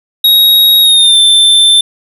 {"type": "tone with pitch glide", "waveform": "square", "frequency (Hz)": [3785, 3552], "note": ["A#7", "A7"], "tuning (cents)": [26, 16], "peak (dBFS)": -4, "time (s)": [0.24, 1.81], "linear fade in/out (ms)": 5, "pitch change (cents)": -110, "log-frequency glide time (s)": [0.81, 1.18], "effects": []}